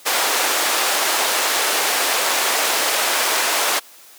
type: band-pass noise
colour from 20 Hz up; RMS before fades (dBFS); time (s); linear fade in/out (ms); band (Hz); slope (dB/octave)
pink; -19; 0.05-3.8; 20; 560 to 15000; 12
effects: white hiss -45 dBFS RMS until 4.18 s + high-pass 300 Hz 12 dB/octave